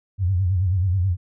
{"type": "tone with vibrato", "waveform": "sine", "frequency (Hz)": 92.5, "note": "F#2", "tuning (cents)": 0, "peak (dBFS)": -17, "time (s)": [0.18, 1.17], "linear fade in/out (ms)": 50, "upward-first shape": "sine", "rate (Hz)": 9.3, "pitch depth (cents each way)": 120, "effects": []}